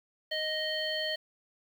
harmonic tone, 622.3 Hz, D#5, in tune, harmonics 1 / 3 / 5 / 7, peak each -35 / -36 / -35 / -37 dBFS, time 0.31-1.16 s, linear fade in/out 10 ms, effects 9-bit

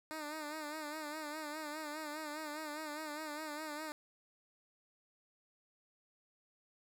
10% pulse tone with vibrato, 304.3 Hz, D#4, 38 cents flat, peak -33 dBFS, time 0.11-3.92 s, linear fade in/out 0 ms, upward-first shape sine, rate 4.9 Hz, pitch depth 66 cents each way, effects none

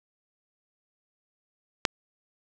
click, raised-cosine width 0.2 ms, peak -3 dBFS, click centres 1.852 s, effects none

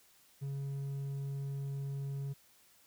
sine tone with hard clipping, 138.59 Hz, C#3, in tune, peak -37 dBFS, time 0.41-2.34 s, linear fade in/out 20 ms, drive 3 dB, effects white hiss -65 dBFS RMS until 2.86 s

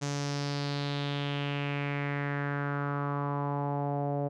sawtooth tone with low-pass filter sweep, 142.9 Hz, D3, 47 cents flat, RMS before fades -32 dBFS, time 0.01-4.29 s, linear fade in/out 20 ms, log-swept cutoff 6500 to 620 Hz, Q 3.5, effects none

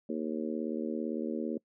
harmonic tone, 77.78 Hz, D#2, in tune, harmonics 3 / 4 / 5 / 6 / 7, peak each -35 / -37 / -39 / -41 / -42 dBFS, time 0.09-1.58 s, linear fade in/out 5 ms, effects noise-tail reverb RT60 0.1 s tail -25 dB re dry

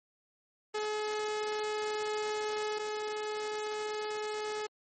sawtooth tone pair in turn, 425.4 / 425.4 Hz, G#4 / G#4, +42 / +42 cents, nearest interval unison, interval 0 cents, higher neither, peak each -28 / -30 dBFS, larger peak first, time 0.74-2.79 / 2.79-4.67 s, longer first, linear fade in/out 10 ms, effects MP3 32 kbps

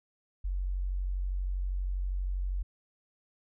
sine tone, 46.25 Hz, F#1, in tune, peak -29 dBFS, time 0.44-2.63 s, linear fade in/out 10 ms, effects none

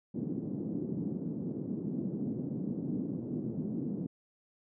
white band-pass noise, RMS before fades -36 dBFS, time 0.14-4.07 s, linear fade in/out 10 ms, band 150 to 290 Hz, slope 24 dB/octave, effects none

